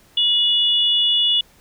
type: tone pair together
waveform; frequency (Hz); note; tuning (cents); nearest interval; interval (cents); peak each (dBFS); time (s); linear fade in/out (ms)
sine; 2904 / 3453; F#7 / A7; -33 / -33; minor third; 300; -17; 0.17-1.41; 5
effects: pink hiss -53 dBFS RMS until 1.6 s